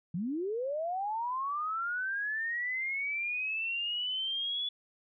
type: linear sweep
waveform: sine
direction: up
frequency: 156.6 to 3436 Hz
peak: -31 dBFS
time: 0.14-4.69 s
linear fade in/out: 5 ms
effects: none